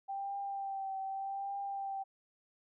sine tone with vibrato, 784 Hz, G5, in tune, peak -36 dBFS, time 0.08-2.04 s, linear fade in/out 20 ms, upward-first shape triangle, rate 0.83 Hz, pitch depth 32 cents each way, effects none

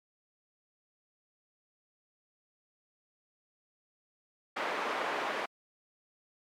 pink band-pass noise, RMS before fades -34 dBFS, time 4.56-5.46 s, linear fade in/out 10 ms, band 490 to 2000 Hz, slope 12 dB/octave, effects high-pass 200 Hz 12 dB/octave + MP3 96 kbps

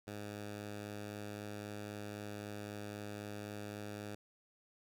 10% pulse tone, 103.83 Hz, G#2, in tune, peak -35 dBFS, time 0.07-4.15 s, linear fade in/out 5 ms, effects none

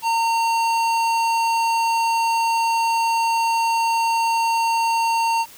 sine tone with hard clipping, 915 Hz, A#5, 32 cents flat, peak -19 dBFS, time 0.02-5.46 s, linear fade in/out 50 ms, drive 15 dB, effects white hiss -44 dBFS RMS until 5.57 s

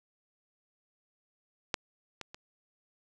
clicks, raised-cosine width 0.2 ms, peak -11 / -22 / -27 dBFS, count 3, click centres 1.742 / 2.213 / 2.345 s, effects none

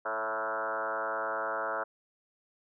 sine tone with frequency modulation, 991 Hz, B5, 6 cents sharp, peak -30 dBFS, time 0.05-1.84 s, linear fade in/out 10 ms, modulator 110 Hz, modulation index 4.6, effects none

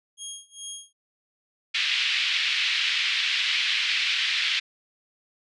10% pulse tone with tremolo, 3268 Hz, G#7, 29 cents flat, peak -24 dBFS, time 0.17-0.93 s, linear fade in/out 50 ms, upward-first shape sine, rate 2.4 Hz, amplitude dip 95%
pink band-pass noise, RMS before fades -25 dBFS, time 1.74-4.6 s, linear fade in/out 10 ms, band 2200 to 3900 Hz, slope 24 dB/octave
effects resampled to 24000 Hz

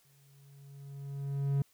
triangle tone with exponential growth, 139.4 Hz, C#3, 10 cents sharp, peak -23 dBFS, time 0.05-1.62 s, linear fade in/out 2 ms, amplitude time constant 340 ms, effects white hiss -68 dBFS RMS until 1.73 s

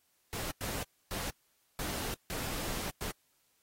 pink noise bursts at uneven times, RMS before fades -38 dBFS, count 6, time 0.33-0.51 / 0.61-0.83 / 1.11-1.3 / 1.79-2.14 / 2.3-2.9 / 3.01-3.11 s, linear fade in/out 0 ms, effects white hiss -73 dBFS RMS until 3.62 s + AAC 48 kbps

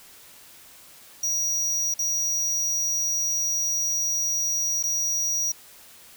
square tone with dropouts, 5770 Hz, F#8, 44 cents flat, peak -23 dBFS, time 1.23-5.52 s, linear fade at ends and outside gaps 5 ms, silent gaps 1.941-1.99 / 4.828-4.836 s, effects white hiss -49 dBFS RMS until 6.16 s

